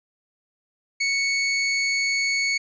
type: tone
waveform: sawtooth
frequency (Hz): 2217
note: C#7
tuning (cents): 0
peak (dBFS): -17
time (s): 1-2.58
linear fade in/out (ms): 10
effects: resampled to 16000 Hz